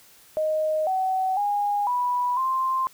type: tone with pitch steps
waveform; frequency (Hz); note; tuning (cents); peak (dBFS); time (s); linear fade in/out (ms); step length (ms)
sine; 622 / 755 / 819 / 983 / 1048; D#5 / F#5 / G#5 / B5 / C6; -1 / +35 / -24 / -8 / +2; -21; 0.37-2.87; 0; 500
effects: white hiss -53 dBFS RMS until 2.93 s